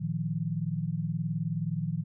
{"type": "chord", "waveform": "sine", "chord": "Bb suspended fourth", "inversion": "none", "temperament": "equal with one note detuned", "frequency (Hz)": [113.62, 155.56, 174.61], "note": ["Bb2", "Eb3", "F3"], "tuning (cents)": [-44, 0, 0], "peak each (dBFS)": [-36, -31, -33], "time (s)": [0, 2.04], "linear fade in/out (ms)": 20, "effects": []}